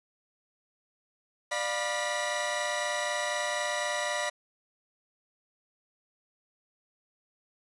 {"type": "tone cluster", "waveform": "sawtooth", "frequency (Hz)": [595, 705, 982, 1940], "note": ["D5", "F5", "B5", "B6"], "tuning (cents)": [22, 16, -10, -31], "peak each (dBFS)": [-29, -33, -33, -30], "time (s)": [1.51, 4.3], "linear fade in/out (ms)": 10, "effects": ["resampled to 22050 Hz", "9-bit"]}